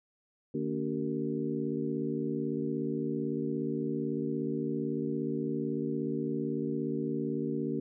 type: harmonic tone with a mistuned harmonic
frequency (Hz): 76.3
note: D#2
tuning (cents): -33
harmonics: 2 / 3 / 4 / 5 / 6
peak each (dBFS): -38 / -35 / -35 / -36 / -40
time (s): 0.54-7.8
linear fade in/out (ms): 5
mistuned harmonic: 4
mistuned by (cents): -110
effects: none